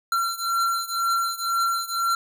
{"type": "beating tone pair", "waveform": "square", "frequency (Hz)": [1364, 1366], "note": ["F6", "F6"], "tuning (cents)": [-41, -39], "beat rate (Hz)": 2, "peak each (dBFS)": [-25, -27], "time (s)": [0.12, 2.15], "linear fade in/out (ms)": 2, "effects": []}